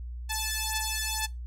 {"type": "beating tone pair", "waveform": "5% pulse", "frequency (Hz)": [871, 873.1], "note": ["A5", "A5"], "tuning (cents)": [-18, -14], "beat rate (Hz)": 2.1, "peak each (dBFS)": -20, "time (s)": [0.29, 1.27], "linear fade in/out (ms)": 20, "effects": ["noise-tail reverb RT60 0.2 s tail -20 dB re dry", "added 60 Hz sine -35 dBFS peak until 1.46 s"]}